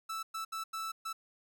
45% pulse tone bursts at uneven times, 1318 Hz, E6, 1 cent flat, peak -36 dBFS, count 5, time 0.09-0.23 / 0.34-0.45 / 0.52-0.64 / 0.73-0.92 / 1.05-1.13 s, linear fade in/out 10 ms, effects none

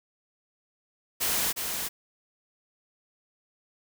white noise with echo, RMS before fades -27 dBFS, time 1.2-1.53 s, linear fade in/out 20 ms, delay 360 ms, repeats 1, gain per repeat -5 dB, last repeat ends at 1.89 s, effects none

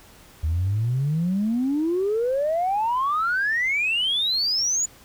sine exponential sweep, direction up, 75.3 to 7040 Hz, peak -19 dBFS, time 0.43-4.86 s, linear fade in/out 10 ms, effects tanh soft clip ceiling -16 dBFS + pink hiss -50 dBFS RMS until 5.04 s

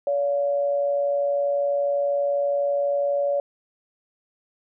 sine tone pair together, 568.8 / 701 Hz, C#5 / F5, +45 / +6 cents, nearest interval major third, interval 361 cents, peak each -20 / -32 dBFS, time 0.07-3.4 s, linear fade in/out 2 ms, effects none

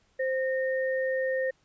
sine tone pair together, 523.1 / 1840 Hz, C5 / A#6, -1 / -23 cents, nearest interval octave + minor seventh, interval 2178 cents, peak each -26 / -33 dBFS, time 0.19-1.51 s, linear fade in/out 10 ms, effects pink hiss -68 dBFS RMS until 1.64 s + resampled to 16000 Hz

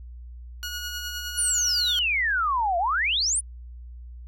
15% pulse tone with tremolo, 1450 Hz, F#6, 35 cents flat, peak -23 dBFS, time 0.63-1.99 s, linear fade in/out 0 ms, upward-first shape sine, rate 9.7 Hz, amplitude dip 35%
sine exponential two-way sweep, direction down then up, 10140 to 667 to 10140 Hz, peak -21 dBFS, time 1.37-3.41 s, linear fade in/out 20 ms, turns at 2.78 s
effects added 60 Hz sine -38 dBFS peak until 4.27 s

